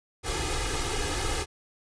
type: noise with comb filter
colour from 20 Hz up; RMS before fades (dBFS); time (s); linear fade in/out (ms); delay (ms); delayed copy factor
pink; -29; 0.23-1.46; 50; 2.4; +0.85
effects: resampled to 22050 Hz

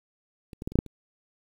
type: clicks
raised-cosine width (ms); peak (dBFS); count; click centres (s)
3; -29 / -23 / -17 / -28 / -9 / -6 / -30; 7; 0.532 / 0.621 / 0.675 / 0.72 / 0.756 / 0.789 / 0.863
effects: 8-bit

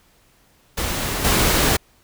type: noise with level steps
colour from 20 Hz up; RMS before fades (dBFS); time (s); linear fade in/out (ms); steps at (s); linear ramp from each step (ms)
pink; -24 / -17; 0.77-1.77; 10; 1.24; 10
effects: pink hiss -57 dBFS RMS until 2.03 s

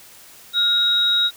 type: tone pair together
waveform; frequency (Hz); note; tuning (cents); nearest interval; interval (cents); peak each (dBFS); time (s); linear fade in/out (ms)
sine; 1415 / 3802; F6 / A#7; +22 / +33; octave + perfect fourth; 1711; -25 / -15; 0.53-1.31; 50
effects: white hiss -45 dBFS RMS until 1.36 s

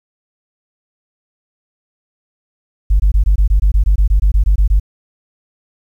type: tone bursts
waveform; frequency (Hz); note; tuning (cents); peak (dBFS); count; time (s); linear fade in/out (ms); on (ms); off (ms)
sine; 48.94; G1; -2; -6; 16; 2.9-4.798; 10; 98; 22
effects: tanh soft clip ceiling -4 dBFS + 8-bit

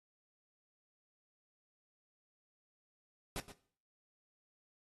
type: noise with echo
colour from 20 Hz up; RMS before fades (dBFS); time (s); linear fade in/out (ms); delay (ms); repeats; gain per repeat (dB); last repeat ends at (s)
pink; -40; 3.36-3.4; 0; 120; 1; -13; 3.52
effects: noise-tail reverb RT60 0.5 s tail -17 dB re dry + AAC 32 kbps

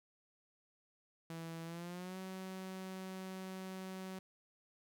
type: tone with pitch glide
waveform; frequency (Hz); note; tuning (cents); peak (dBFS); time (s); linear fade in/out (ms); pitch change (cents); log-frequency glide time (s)
sawtooth; 164.81 to 188.23; E3 to F#3; 0 to +30; -40; 1.3-4.19; 2; +230; 1.64-2.18
effects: none

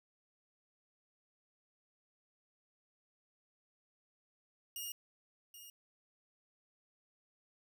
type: tone with echo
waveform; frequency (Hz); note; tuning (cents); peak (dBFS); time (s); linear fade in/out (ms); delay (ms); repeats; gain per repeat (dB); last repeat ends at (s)
10% pulse; 2848; F7; +33; -32; 4.76-4.92; 2; 780; 1; -11; 5.7
effects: none

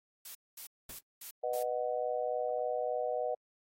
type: noise bursts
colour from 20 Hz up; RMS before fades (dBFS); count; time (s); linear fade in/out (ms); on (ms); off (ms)
blue; -45; 5; 0.25-1.63; 5; 100; 220
type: noise with exponential decay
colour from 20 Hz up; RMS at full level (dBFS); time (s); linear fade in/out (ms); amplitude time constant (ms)
pink; -45; 0.89-1.03; 5; 30
type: chord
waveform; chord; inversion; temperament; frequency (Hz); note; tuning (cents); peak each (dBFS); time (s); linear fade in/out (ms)
sine; B major; none; just; 493.9 / 617.4 / 740.8; B4 / D#5 / F#5; 0 / -14 / +2; -35 / -35 / -37; 1.43-3.35; 10
effects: AAC 48 kbps

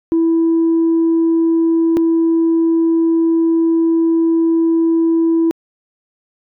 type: tone pair in turn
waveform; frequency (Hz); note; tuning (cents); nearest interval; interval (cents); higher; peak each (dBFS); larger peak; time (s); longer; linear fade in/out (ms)
sine; 329.6 / 329.6; E4 / E4; 0 / 0; unison; 0; neither; -9; neither; 0.12-1.97 / 1.97-5.51; second; 0
effects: tanh soft clip ceiling -8 dBFS

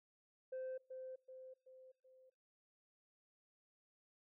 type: tone with echo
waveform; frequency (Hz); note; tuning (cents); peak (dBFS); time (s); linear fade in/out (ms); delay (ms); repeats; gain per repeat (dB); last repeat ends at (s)
sine; 518; C5; -17; -40; 0.52-0.78; 10; 380; 4; -6; 2.3
effects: noise-tail reverb RT60 0.6 s tail -24 dB re dry + tanh soft clip ceiling -41 dBFS

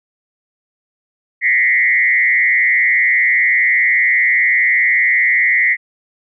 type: tone with frequency modulation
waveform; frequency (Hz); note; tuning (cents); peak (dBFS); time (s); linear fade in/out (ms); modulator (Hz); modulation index
sine; 2016; B6; +35; -10; 1.41-5.77; 50; 125; 1.2
effects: none

